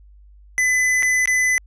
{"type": "tone with dropouts", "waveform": "square", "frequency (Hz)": 2009, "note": "B6", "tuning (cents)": 29, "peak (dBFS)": -16, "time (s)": [0.58, 1.58], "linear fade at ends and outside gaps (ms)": 0, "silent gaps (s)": [[1.025, 1.03], [1.257, 1.275]], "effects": ["added 50 Hz sine -44 dBFS peak until 1.66 s", "resampled to 22050 Hz"]}